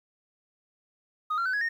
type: tone with pitch steps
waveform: sine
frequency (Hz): 1244.5 / 1372.9 / 1514.6 / 1670.8 / 1843.2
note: D#6 / F6 / F#6 / G#6 / A#6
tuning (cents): 0 / -30 / +40 / +10 / -20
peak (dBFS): -23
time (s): 1.3-1.69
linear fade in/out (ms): 10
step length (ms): 78
effects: tanh soft clip ceiling -24 dBFS + 10-bit